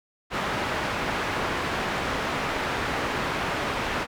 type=low-pass noise; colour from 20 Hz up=white; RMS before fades=-28 dBFS; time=0.3-4.07 s; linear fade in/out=50 ms; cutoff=1700 Hz; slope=12 dB/octave; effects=none